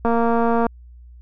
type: click train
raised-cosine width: 1 ms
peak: -7 dBFS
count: 144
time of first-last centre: 0.05-0.666 s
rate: 232 Hz
effects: added 60 Hz sine -40 dBFS peak until 1.21 s